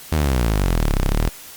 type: exponential two-way sweep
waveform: sawtooth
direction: down then up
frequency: 81.7 to 31.44 to 42.45 Hz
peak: -12 dBFS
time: 0.12-1.29 s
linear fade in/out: 0 ms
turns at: 1.01 s
effects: white hiss -39 dBFS RMS until 1.56 s + Opus 48 kbps